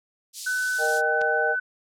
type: band-pass noise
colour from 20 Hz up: pink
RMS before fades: -37 dBFS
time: 0.33-1.02 s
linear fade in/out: 50 ms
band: 4300 to 11000 Hz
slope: 24 dB/octave
type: tone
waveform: sine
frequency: 1505 Hz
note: F#6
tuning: 29 cents sharp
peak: -23 dBFS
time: 0.46-1.6 s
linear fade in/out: 10 ms
type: chord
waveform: sine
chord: Eb major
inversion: second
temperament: equal with one note detuned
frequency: 466.2 / 615.5 / 784 Hz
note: Bb4 / Eb5 / G5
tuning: 0 / -19 / 0 cents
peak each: -27 dBFS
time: 0.78-1.56 s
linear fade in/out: 50 ms
type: clicks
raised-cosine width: 0.2 ms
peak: -26 / -20 dBFS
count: 2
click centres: 1.211 / 1.216 s
effects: none